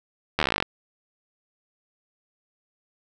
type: slowing click train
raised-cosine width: 0.3 ms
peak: -5 dBFS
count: 15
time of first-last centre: 0.39-0.625 s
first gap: 12 ms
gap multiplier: 1.05
effects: none